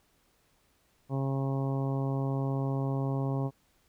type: harmonic tone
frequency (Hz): 135.8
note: C#3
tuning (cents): -35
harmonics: 1 / 2 / 3 / 4 / 5 / 6 / 7 / 8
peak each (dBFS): -29 / -35 / -39 / -41 / -43 / -45 / -46 / -47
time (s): 1.09-3.51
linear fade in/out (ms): 50
effects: pink hiss -69 dBFS RMS until 3.88 s